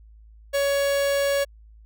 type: tone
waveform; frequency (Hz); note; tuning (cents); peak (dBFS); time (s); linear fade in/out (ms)
45% pulse; 560; C#5; +18; -20; 0.53-1.45; 20
effects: added 54 Hz sine -46 dBFS peak until 1.85 s